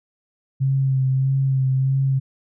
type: tone with vibrato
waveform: sine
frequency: 133.5 Hz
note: C3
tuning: 35 cents sharp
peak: -16 dBFS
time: 0.6-2.2 s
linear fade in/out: 20 ms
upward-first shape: sine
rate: 1.6 Hz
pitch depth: 26 cents each way
effects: none